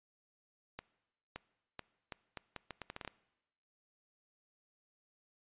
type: accelerating click train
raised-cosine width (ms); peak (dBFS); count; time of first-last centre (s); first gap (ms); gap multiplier
0.3; -26; 13; 0.79-3.077; 570; 0.76
effects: noise-tail reverb RT60 1.0 s tail -21 dB re dry + resampled to 8000 Hz